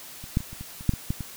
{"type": "clicks", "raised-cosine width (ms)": 5, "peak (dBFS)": [-27, -9, -25, -27, -24, -28, -7, -17, -13, -20], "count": 10, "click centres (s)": [0.24, 0.371, 0.405, 0.53, 0.61, 0.809, 0.893, 0.937, 1.105, 1.207], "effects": ["white hiss -43 dBFS RMS until 1.36 s"]}